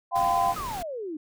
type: chord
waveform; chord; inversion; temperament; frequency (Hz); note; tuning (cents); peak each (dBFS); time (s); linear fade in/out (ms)
sine; F suspended second; none; equal with one note detuned; 698.5 / 784 / 1020.2; F5 / G5 / C6; 0 / 0 / -44; -25; 0.11-0.55; 50
type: noise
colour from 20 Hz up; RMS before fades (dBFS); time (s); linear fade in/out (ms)
pink; -38; 0.15-0.83; 10
type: exponential sweep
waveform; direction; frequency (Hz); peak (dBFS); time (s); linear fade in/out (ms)
sine; down; 1307 to 293.4; -31; 0.56-1.17; 5
effects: none